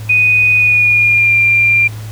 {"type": "tone with pitch glide", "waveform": "sine", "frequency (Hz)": [2485, 2384], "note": ["D#7", "D7"], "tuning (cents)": [-3, 25], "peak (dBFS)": -7, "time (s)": [0.09, 1.88], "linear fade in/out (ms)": 10, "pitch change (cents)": -72, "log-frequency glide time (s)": [0.55, 1.35], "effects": ["added 108 Hz sine -23 dBFS peak until 2.11 s", "pink hiss -36 dBFS RMS until 2.11 s"]}